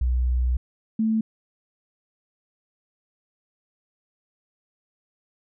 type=tone pair in turn; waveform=sine; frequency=62 / 220.9 Hz; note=B1 / A3; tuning=+7 / +7 cents; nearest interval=octave + minor seventh; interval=2200 cents; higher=second; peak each=-19 dBFS; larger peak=neither; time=0.01-0.57 / 0.99-1.21 s; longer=first; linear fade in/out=5 ms; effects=none